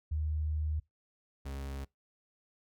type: tone pair in turn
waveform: sine / 40% pulse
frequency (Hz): 76.8 / 68.42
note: D#2 / C#2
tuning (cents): -22 / -22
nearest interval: major second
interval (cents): 200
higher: first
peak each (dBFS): -30 / -37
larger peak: first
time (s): 0.11-0.8 / 1.45-1.85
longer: first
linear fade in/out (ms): 10
effects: noise-tail reverb RT60 0.2 s tail -25 dB re dry